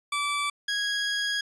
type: tone pair in turn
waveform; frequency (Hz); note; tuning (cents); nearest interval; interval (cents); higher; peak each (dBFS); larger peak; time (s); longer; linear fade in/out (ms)
20% pulse; 1158 / 1652.9; D6 / G#6; -25 / -9; tritone; 616; second; -21; neither; 0.12-0.5 / 0.68-1.41; second; 5
effects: resampled to 22050 Hz